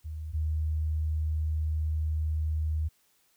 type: tone pair in turn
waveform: sine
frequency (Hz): 77.78 / 77.78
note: D#2 / D#2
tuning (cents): 0 / 0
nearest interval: unison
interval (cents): 0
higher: neither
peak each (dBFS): -34 / -26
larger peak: second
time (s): 0.04-0.33 / 0.33-2.89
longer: second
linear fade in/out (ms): 20
effects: white hiss -68 dBFS RMS until 3.36 s